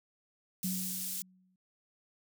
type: high-pass noise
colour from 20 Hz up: pink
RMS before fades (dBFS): -38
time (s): 0.63-1.22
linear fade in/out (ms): 0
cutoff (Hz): 7600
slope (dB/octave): 12
type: tone with exponential decay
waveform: sine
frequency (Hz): 185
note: F#3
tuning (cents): 0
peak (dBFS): -31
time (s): 0.64-1.56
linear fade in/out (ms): 5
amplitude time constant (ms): 200
effects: none